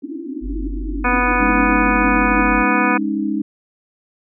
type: band-pass noise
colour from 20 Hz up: pink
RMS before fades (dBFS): -28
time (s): 0.02-2.45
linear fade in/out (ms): 5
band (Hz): 260 to 330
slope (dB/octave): 96
type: tone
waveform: sine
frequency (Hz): 47.16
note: F#1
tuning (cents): +34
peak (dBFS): -22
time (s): 0.41-2.65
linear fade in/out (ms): 50
type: harmonic tone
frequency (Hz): 246.9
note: B3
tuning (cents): 0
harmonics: 1 / 2 / 3 / 4 / 5 / 6 / 7 / 9 / 10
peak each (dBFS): -24 / -25 / -24 / -21 / -22 / -22 / -25 / -25 / -24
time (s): 1.04-2.98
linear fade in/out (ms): 10
type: chord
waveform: sine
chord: Ab suspended fourth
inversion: none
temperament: equal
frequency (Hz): 207.7 / 277.2 / 311.1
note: Ab3 / Db4 / Eb4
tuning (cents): 0 / 0 / 0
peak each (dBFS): -22 / -23 / -21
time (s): 1.4-3.42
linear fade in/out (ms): 5
effects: none